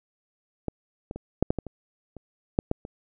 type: clicks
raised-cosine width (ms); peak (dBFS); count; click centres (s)
2; -15 / -20 / -22 / -6 / -9 / -15 / -23 / -27 / -7 / -10 / -24; 11; 0.683 / 1.111 / 1.16 / 1.426 / 1.505 / 1.587 / 1.667 / 2.167 / 2.589 / 2.714 / 2.851
effects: none